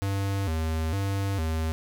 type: tone with vibrato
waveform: square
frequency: 88.7 Hz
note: F2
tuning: 27 cents sharp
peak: -26 dBFS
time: 0.02-1.72 s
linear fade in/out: 0 ms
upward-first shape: square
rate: 1.1 Hz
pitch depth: 180 cents each way
effects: none